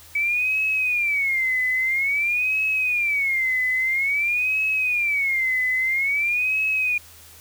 sine tone with vibrato, 2276 Hz, C#7, 45 cents sharp, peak -19 dBFS, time 0.15-6.98 s, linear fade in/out 5 ms, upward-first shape sine, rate 0.5 Hz, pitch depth 210 cents each way, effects added 82 Hz sine -52 dBFS peak until 7.4 s + white hiss -47 dBFS RMS until 7.4 s

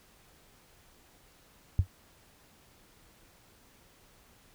sine tone with exponential decay, 92.2 Hz, F#2, 6 cents flat, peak -16 dBFS, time 1.79-1.87 s, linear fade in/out 0 ms, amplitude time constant 16 ms, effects pink hiss -61 dBFS RMS until 4.54 s

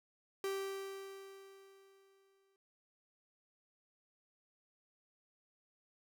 45% pulse tone with exponential decay, 389.8 Hz, G4, 10 cents flat, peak -35 dBFS, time 0.44-2.56 s, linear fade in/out 1 ms, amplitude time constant 460 ms, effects none

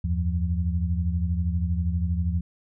sine tone cluster, 79.9 / 92.4 / 173.7 Hz, D#2 / F#2 / F3, +47 / -2 / -9 cents, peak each -24 / -29 / -29 dBFS, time 0.04-2.41 s, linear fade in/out 5 ms, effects none

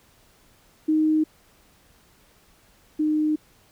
sine tone pair in turn, 311.1 / 306.3 Hz, D#4 / D#4, 0 / -27 cents, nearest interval unison, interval 27 cents, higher first, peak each -17 / -19 dBFS, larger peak first, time 0.88-1.24 / 2.99-3.36 s, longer second, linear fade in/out 10 ms, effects pink hiss -58 dBFS RMS until 3.71 s

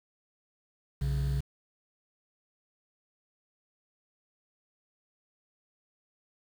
triangle tone pair together, 61.73 / 138.59 Hz, B1 / C#3, 0 / 0 cents, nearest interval octave + major second, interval 1400 cents, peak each -27 dBFS, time 1.01-1.41 s, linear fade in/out 10 ms, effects tanh soft clip ceiling -20 dBFS + 8-bit

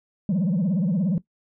sine tone with vibrato, 182.6 Hz, F#3, 23 cents flat, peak -17 dBFS, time 0.29-1.18 s, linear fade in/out 2 ms, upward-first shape triangle, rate 17 Hz, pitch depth 280 cents each way, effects noise-tail reverb RT60 0.1 s tail -18 dB re dry + tanh soft clip ceiling -18 dBFS

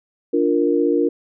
sine chord, Bb major, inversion first, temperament equal, 293.7 / 349.2 / 466.2 Hz, D4 / F4 / Bb4, 0 / 0 / 0 cents, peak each -19 dBFS, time 0.33-1.09 s, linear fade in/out 10 ms, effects none

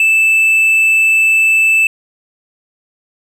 triangle tone, 2637 Hz, E7, in tune, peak -6 dBFS, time 0-1.87 s, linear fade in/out 2 ms, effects none

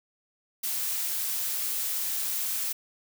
blue noise, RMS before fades -30 dBFS, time 0.63-2.73 s, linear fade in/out 10 ms, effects none

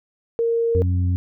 sine tone, 462.7 Hz, A#4, 13 cents flat, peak -17 dBFS, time 0.39-0.82 s, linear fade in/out 0 ms
harmonic tone, 89.8 Hz, F2, 49 cents sharp, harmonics 1 / 2 / 3, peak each -17 / -31 / -31 dBFS, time 0.75-1.16 s, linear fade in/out 0 ms
effects none

